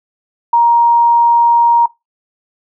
sine tone, 940 Hz, A#5, 14 cents sharp, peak -6 dBFS, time 0.53-1.86 s, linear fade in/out 5 ms, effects noise-tail reverb RT60 0.2 s tail -21 dB re dry

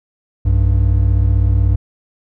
triangle tone pair together, 61.42 / 97.5 Hz, B1 / G2, -9 / -9 cents, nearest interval minor sixth, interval 800 cents, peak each -11 dBFS, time 0.45-1.76 s, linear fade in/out 10 ms, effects none

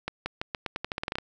accelerating click train, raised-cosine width 0.3 ms, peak -14 dBFS, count 14, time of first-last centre 0.08-1.185 s, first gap 180 ms, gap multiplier 0.86, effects none

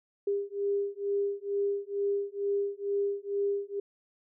sine beating tone pair, 400.9 / 403.1 Hz, G4 / G4, +39 / +48 cents, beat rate 2.2 Hz, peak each -31 dBFS, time 0.27-3.8 s, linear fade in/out 5 ms, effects none

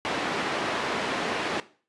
pink band-pass noise, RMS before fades -29 dBFS, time 0.05-1.6 s, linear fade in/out 0 ms, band 290 to 3100 Hz, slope 12 dB/octave, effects noise-tail reverb RT60 0.4 s tail -17 dB re dry + resampled to 24000 Hz

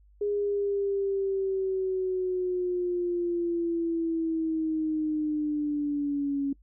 sine linear sweep, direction down, 412.2 to 277.2 Hz, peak -25 dBFS, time 0.21-6.53 s, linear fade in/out 5 ms, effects noise-tail reverb RT60 0.1 s tail -22 dB re dry + added 50 Hz sine -55 dBFS peak until 6.62 s

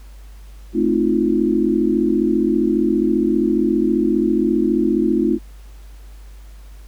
sine chord, F dominant seventh, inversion first, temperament just, 218.3 / 261.9 / 314.3 / 349.2 Hz, A3 / C4 / Eb4 / F4, -13 / +2 / +18 / 0 cents, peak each -20 / -21 / -19 / -19 dBFS, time 0.73-5.39 s, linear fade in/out 50 ms, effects added 50 Hz sine -36 dBFS peak until 6.87 s + pink hiss -52 dBFS RMS until 6.87 s

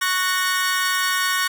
sawtooth chord, F# major, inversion second, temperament equal with one note detuned, 1108.7 / 1480 / 1844.3 Hz, C#6 / F#6 / A#6, 0 / 0 / -19 cents, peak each -20 dBFS, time 0.01-1.48 s, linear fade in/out 10 ms, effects none

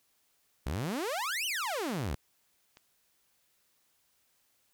sawtooth exponential two-way sweep, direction up then down, 59 to 3136 to 59 Hz, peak -28 dBFS, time 0.66-2.15 s, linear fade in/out 5 ms, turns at 1.46 s
click, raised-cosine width 0.2 ms, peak -35 dBFS, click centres 2.771 s
effects white hiss -72 dBFS RMS until 4.73 s

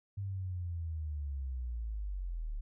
sine linear sweep, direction down, 100.4 to 35.21 Hz, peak -35 dBFS, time 0.17-2.61 s, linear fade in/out 10 ms, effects none

